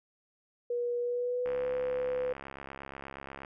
sine tone with pitch glide, 481.9 to 503.2 Hz, B4 to B4, -43 to +32 cents, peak -29 dBFS, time 0.7-2.33 s, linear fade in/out 5 ms, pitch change +75 cents, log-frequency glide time 0.99-1.67 s
click train, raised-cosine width 0.5 ms, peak -27 dBFS, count 137, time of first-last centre 1.46-3.448 s, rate 68.4 Hz
effects none

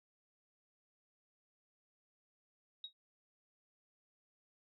sine tone with exponential decay, 3788 Hz, A#7, 27 cents sharp, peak -39 dBFS, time 2.84-2.93 s, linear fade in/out 2 ms, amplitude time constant 19 ms, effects none

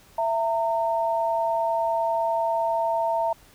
sine tone pair together, 664.8 / 915 Hz, E5 / A#5, +15 / -32 cents, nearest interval tritone, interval 553 cents, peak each -24 dBFS, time 0.18-3.33 s, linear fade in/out 5 ms, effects pink hiss -54 dBFS RMS until 3.54 s

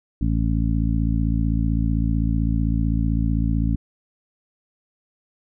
harmonic tone, 55.7 Hz, A1, 22 cents sharp, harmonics 1 / 2 / 3 / 4 / 5, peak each -21 / -24 / -26 / -27 / -28 dBFS, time 0.21-3.76 s, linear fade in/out 5 ms, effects none

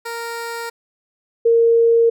15% pulse / sine tone pair in turn, 465.1 / 462.2 Hz, A#4 / A#4, -4 / -15 cents, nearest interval unison, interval 11 cents, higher first, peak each -19 / -10 dBFS, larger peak second, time 0.05-0.7 / 1.45-2.1 s, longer neither, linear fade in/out 10 ms, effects none

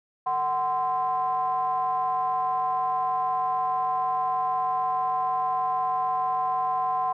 triangle ring-modulated tone, 144.8 Hz, D3, 24 cents flat, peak -18 dBFS, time 0.26-7.13 s, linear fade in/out 10 ms, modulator 892 Hz, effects none

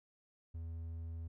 triangle tone, 82.41 Hz, E2, in tune, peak -39 dBFS, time 0.54-1.28 s, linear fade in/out 10 ms, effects none

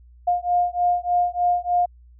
sine beating tone pair, 707 / 710.3 Hz, F5 / F5, +21 / +29 cents, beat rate 3.3 Hz, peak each -21 dBFS, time 0.27-1.86 s, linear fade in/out 10 ms, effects added 60 Hz sine -46 dBFS peak until 2.19 s

